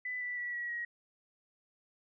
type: tone with pitch steps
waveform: sine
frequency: 1997 / 1971.8 / 1946.9 / 1922.3 / 1898 Hz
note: B6 / B6 / B6 / B6 / A#6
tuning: +19 / -3 / -25 / -47 / +31 cents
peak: -35 dBFS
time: 0.05-0.85 s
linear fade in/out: 5 ms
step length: 160 ms
effects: none